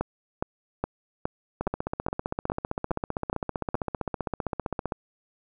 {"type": "two click trains", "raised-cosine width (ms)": 1, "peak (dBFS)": [-12, -14], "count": [10, 52], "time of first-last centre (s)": [[0.01, 3.744], [1.61, 4.922]], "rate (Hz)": [2.41, 15.4], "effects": []}